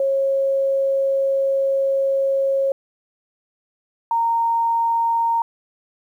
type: tone pair in turn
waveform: sine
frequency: 544 / 923.9 Hz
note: C#5 / A#5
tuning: -33 / -16 cents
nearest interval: major sixth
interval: 917 cents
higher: second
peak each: -16 dBFS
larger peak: neither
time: 0-2.72 / 4.11-5.42 s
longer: first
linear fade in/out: 2 ms
effects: 9-bit